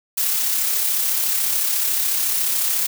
blue noise with amplitude modulation, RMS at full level -19 dBFS, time 0.17-2.87 s, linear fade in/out 10 ms, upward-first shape sine, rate 34 Hz, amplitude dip 30%, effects none

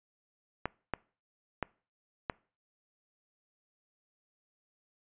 clicks, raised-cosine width 0.5 ms, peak -16 dBFS, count 4, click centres 0.656 / 0.937 / 1.627 / 2.298 s, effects noise-tail reverb RT60 0.4 s tail -24 dB re dry + resampled to 8000 Hz

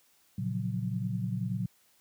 sine chord, Gb major seventh, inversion first, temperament equal, 116.54 / 138.59 / 174.61 / 185 Hz, Bb2 / Db3 / F3 / Gb3, 0 / 0 / 0 / 0 cents, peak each -33 / -37 / -39 / -34 dBFS, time 0.38-1.66 s, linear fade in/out 5 ms, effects white hiss -66 dBFS RMS until 2 s + high-pass 60 Hz 12 dB/octave

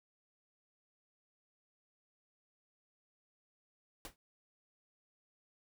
pink noise with exponential decay, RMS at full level -42 dBFS, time 4.05-4.16 s, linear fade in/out 1 ms, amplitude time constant 23 ms, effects none

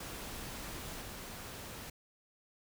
pink noise with level steps, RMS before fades -44 / -46 dBFS, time 0-1.9 s, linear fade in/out 5 ms, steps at 1.01 s, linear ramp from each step 10 ms, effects none

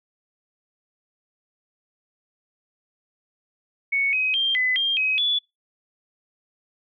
sine tone with pitch steps, 2218 / 2528 / 3180 / 2013 / 3200 / 2536 / 3437 Hz, C#7 / D#7 / G7 / B6 / G7 / D#7 / A7, 0 / +27 / +24 / +33 / +35 / +32 / -41 cents, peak -19 dBFS, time 3.92-5.39 s, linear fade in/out 10 ms, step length 210 ms, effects noise-tail reverb RT60 0.2 s tail -24 dB re dry

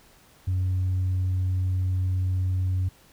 sine tone, 92.5 Hz, F#2, in tune, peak -20 dBFS, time 0.47-2.89 s, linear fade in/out 10 ms, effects tanh soft clip ceiling -20 dBFS + pink hiss -56 dBFS RMS until 3.12 s

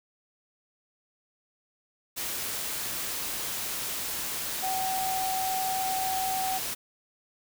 sine tone in noise, 758 Hz, F#5, 42 cents sharp, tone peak -28 dBFS, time 4.62-6.59 s, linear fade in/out 20 ms, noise white, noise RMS -33 dBFS, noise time 2.16-6.75 s, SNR +2 dB, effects none

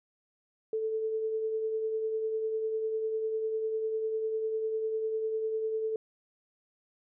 sine tone with tremolo, 440 Hz, A4, in tune, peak -27 dBFS, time 0.73-5.96 s, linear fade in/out 2 ms, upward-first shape triangle, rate 10 Hz, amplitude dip 40%, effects none

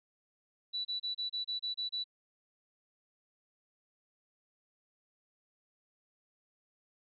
sine tone bursts, 3951 Hz, B7, in tune, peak -33 dBFS, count 9, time 0.73-2.042 s, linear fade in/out 20 ms, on 120 ms, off 29 ms, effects none

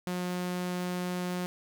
sawtooth tone, 179.6 Hz, F3, 49 cents sharp, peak -27 dBFS, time 0.07-1.46 s, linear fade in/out 0 ms, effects none

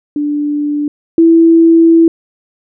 sine tone pair in turn, 293.7 / 330.4 Hz, D4 / E4, 0 / +4 cents, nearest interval major second, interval 204 cents, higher second, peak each -12 / -3 dBFS, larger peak second, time 0.16-0.88 / 1.18-2.08 s, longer second, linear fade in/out 2 ms, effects none

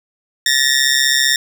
15% pulse ring-modulated tone, 1820 Hz, A#6, 42 cents flat, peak -3 dBFS, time 0.46-1.36 s, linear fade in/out 2 ms, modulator 67.7 Hz, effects none

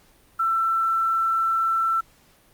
sine tone with quantisation, 1338 Hz, E6, 25 cents sharp, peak -19 dBFS, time 0.39-2.01 s, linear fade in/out 10 ms, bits 8, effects pink hiss -57 dBFS RMS until 2.53 s + Opus 48 kbps

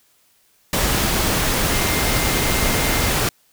sine tone in noise, 2100 Hz, C7, 6 cents sharp, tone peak -29 dBFS, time 1.71-3.1 s, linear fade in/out 2 ms, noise pink, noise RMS -19 dBFS, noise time 0.73-3.29 s, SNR -13 dB, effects white hiss -59 dBFS RMS until 3.52 s

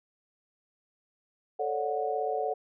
sine chord, D major seventh, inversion second, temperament just, 440.5 / 550.6 / 587.3 / 734.2 Hz, A4 / C#5 / D5 / F#5, +2 / -12 / 0 / -14 cents, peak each -32 / -36 / -36 / -31 dBFS, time 1.59-2.54 s, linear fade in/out 10 ms, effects none

